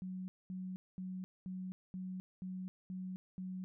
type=tone bursts; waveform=sine; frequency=185.5 Hz; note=F#3; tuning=5 cents sharp; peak=-40 dBFS; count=8; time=0.02-3.64 s; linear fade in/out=0 ms; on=260 ms; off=220 ms; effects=none